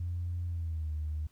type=tone with pitch glide; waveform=sine; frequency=87 to 76.62 Hz; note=F2 to D#2; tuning=-6 to -26 cents; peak=-31 dBFS; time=0-1.27 s; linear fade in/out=5 ms; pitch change=-220 cents; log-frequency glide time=0.46-0.91 s; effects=tanh soft clip ceiling -27 dBFS + pink hiss -69 dBFS RMS until 1.31 s